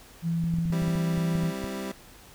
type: tone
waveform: sine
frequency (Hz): 167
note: E3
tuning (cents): +23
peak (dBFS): -24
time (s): 0.22-1.53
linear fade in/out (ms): 50
type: clicks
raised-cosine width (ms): 5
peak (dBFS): -23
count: 12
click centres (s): 0.439 / 0.539 / 0.586 / 0.656 / 0.702 / 0.822 / 0.881 / 0.955 / 1.178 / 1.354 / 1.435 / 1.641
type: chord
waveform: 25% pulse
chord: C major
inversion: second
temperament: equal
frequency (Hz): 196 / 261.6 / 329.6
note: G3 / C4 / E4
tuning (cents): 0 / 0 / 0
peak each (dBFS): -30 / -34 / -36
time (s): 0.72-1.92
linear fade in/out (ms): 5
effects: pink hiss -51 dBFS RMS until 2.34 s